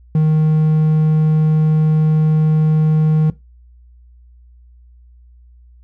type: tone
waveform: triangle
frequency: 155.56 Hz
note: D#3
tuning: in tune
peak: -8 dBFS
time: 0.15-3.3 s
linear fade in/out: 2 ms
effects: noise-tail reverb RT60 0.2 s tail -18 dB re dry + added 60 Hz sine -42 dBFS peak until 5.83 s